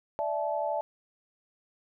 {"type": "chord", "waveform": "sine", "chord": "D suspended second", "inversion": "none", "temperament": "equal with one note detuned", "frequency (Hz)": [587.3, 659.3, 865.4], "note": ["D5", "E5", "A5"], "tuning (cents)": [0, 0, -29], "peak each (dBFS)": -32, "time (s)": [0.19, 0.81], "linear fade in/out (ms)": 0, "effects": []}